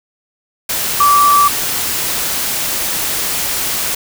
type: tone in noise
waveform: sine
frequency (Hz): 1160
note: D6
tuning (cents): -22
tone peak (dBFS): -7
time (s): 1-1.48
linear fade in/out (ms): 5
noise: white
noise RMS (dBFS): -18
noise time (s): 0.69-3.95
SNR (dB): +8
effects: none